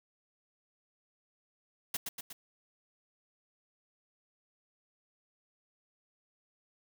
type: noise with echo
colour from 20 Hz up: white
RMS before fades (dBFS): -34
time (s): 1.94-1.97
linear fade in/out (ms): 5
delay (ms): 120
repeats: 3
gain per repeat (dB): -4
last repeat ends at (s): 2.33
effects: none